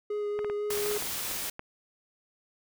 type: tone with vibrato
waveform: triangle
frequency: 415.3 Hz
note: G#4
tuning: in tune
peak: -27 dBFS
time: 0.1-0.98 s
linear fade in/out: 5 ms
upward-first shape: sine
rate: 4 Hz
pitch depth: 11 cents each way
type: clicks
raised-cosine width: 0.5 ms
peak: -23 dBFS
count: 11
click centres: 0.391 / 0.446 / 0.499 / 0.706 / 0.775 / 0.86 / 0.914 / 0.965 / 1.023 / 1.313 / 1.594 s
type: noise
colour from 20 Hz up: white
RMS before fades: -34 dBFS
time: 0.7-1.5 s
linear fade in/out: 5 ms
effects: none